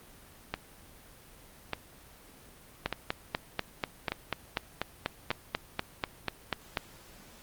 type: two click trains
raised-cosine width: 0.3 ms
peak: -14 / -12 dBFS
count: 5 / 17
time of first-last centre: 0.54-5.313 / 2.86-6.772 s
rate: 0.838 / 4.09 Hz
effects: pink hiss -54 dBFS RMS until 7.42 s + Opus 32 kbps